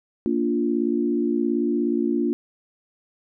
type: chord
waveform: sine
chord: Bb major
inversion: none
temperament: equal with one note detuned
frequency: 233.1 / 290.3 / 349.2 Hz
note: Bb3 / D4 / F4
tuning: 0 / -20 / 0 cents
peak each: -24 dBFS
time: 0.26-2.33 s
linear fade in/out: 0 ms
effects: none